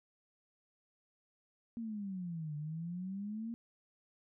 sine exponential two-way sweep, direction down then up, 235.2 to 146.83 to 235.2 Hz, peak -38 dBFS, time 1.77-3.54 s, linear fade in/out 0 ms, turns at 2.56 s, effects none

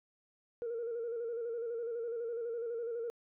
sine tone with vibrato, 466.2 Hz, A#4, in tune, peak -34 dBFS, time 0.62-3.1 s, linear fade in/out 0 ms, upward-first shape square, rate 12 Hz, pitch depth 43 cents each way, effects tanh soft clip ceiling -32 dBFS

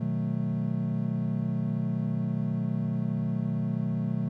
triangle chord, B dominant seventh, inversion none, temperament equal, 123.47 / 155.56 / 185 / 220 Hz, B2 / D#3 / F#3 / A3, 0 / 0 / 0 / 0 cents, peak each -30 dBFS, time 0-4.29 s, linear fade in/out 10 ms, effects none

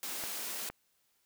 white high-pass noise, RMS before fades -39 dBFS, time 0.03-0.69 s, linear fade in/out 0 ms, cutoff 190 Hz, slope 24 dB/octave
clicks, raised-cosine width 0.5 ms, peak -25 dBFS, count 2, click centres 0.238 / 0.7 s
effects white hiss -74 dBFS RMS until 1.25 s

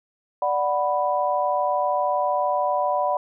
sine chord, B minor, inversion first, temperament equal, 587.3 / 740 / 987.8 Hz, D5 / F#5 / B5, 0 / 0 / 0 cents, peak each -24 dBFS, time 0.42-3.17 s, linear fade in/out 2 ms, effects none

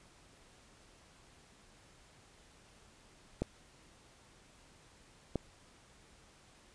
clicks, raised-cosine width 2 ms, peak -19 dBFS, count 2, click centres 3.42 / 5.357 s, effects pink hiss -62 dBFS RMS until 6.74 s + resampled to 22050 Hz

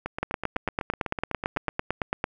two click trains, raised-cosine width 0.5 ms, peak -10 / -15 dBFS, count 19 / 14, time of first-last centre 0.23-2.241 / 0.06-1.689 s, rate 8.95 / 7.98 Hz, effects none

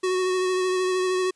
square tone with vibrato, 369.8 Hz, F#4, 1 cent flat, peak -22 dBFS, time 0.03-1.31 s, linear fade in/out 10 ms, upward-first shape sine, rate 13 Hz, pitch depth 19 cents each way, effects white hiss -67 dBFS RMS until 1.35 s + resampled to 22050 Hz

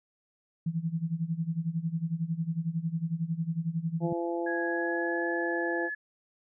sine tone with tremolo, 164.81 Hz, E3, in tune, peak -25 dBFS, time 0.66-4.13 s, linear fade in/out 5 ms, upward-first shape sine, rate 11 Hz, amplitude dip 85%
harmonic tone, 170.3 Hz, F3, 43 cents flat, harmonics 2 / 3 / 4 / 5, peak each -31 / -35 / -37 / -39 dBFS, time 4-5.9 s, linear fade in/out 50 ms
sine tone with pitch glide, 1661.2 to 1710.9 Hz, G#6 to A6, 0 to -49 cents, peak -32 dBFS, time 4.46-5.95 s, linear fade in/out 10 ms, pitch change +51 cents, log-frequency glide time 4.65-5.3 s
effects none

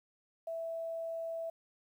sine tone with quantisation, 659.3 Hz, E5, in tune, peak -36 dBFS, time 0.47-1.5 s, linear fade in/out 5 ms, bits 11, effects none

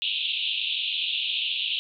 pink band-pass noise, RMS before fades -28 dBFS, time 0.02-1.79 s, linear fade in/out 0 ms, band 2600 to 3800 Hz, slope 96 dB/octave, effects none

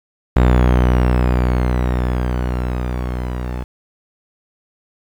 sawtooth tone with level ramp, 61.74 Hz, B1, in tune, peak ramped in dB -5 to -18 dBFS, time 0.36-3.64 s, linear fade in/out 5 ms, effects low-pass 2000 Hz 12 dB/octave + 7-bit

